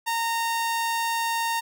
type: tone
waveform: sawtooth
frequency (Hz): 921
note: A#5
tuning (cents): -21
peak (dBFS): -20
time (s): 0.06-1.61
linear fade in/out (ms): 20
effects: none